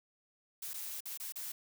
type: noise with dropouts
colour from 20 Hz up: blue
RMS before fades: -42 dBFS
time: 0.62-1.52 s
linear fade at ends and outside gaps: 5 ms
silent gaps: 0.735-0.74 / 1.006-1.055 / 1.175-1.199 / 1.323-1.357 s
effects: none